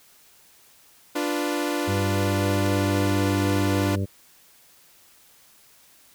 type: chord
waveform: sawtooth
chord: B diminished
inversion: first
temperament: equal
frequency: 293.7 / 349.2 / 493.9 Hz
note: D4 / F4 / B4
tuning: 0 / 0 / 0 cents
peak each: -22 / -25 / -28 dBFS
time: 1.15-3.96 s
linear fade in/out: 10 ms
type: harmonic tone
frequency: 98 Hz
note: G2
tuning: in tune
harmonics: 1 / 2 / 3 / 4 / 5 / 6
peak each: -24 / -30 / -34 / -36 / -38 / -40 dBFS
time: 1.87-4.06 s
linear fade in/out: 20 ms
effects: white hiss -55 dBFS RMS until 6.14 s